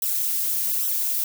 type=noise with flanger; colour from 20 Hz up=violet; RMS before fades=-24 dBFS; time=0.02-1.24 s; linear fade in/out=2 ms; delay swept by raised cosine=0.43 to 4.93 ms; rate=1.2 Hz; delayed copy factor=-0.75; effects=none